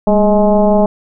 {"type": "tone with frequency modulation", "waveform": "sine", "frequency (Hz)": 415.3, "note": "G#4", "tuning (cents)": 0, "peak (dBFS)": -7, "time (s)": [0.07, 0.86], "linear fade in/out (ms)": 2, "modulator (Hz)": 214, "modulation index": 1.8, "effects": []}